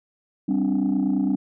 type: chord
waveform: sine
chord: G suspended fourth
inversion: none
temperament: equal with one note detuned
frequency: 196 / 261.6 / 290.6 Hz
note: G3 / C4 / D4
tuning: 0 / 0 / -18 cents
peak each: -22 dBFS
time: 0.48-1.36 s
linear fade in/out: 10 ms
effects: tanh soft clip ceiling -15 dBFS